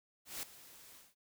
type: noise with ADSR envelope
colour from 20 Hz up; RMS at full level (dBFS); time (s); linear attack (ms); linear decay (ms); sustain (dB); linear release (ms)
white; -40; 0.25-1.15; 180; 4; -17; 190
effects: none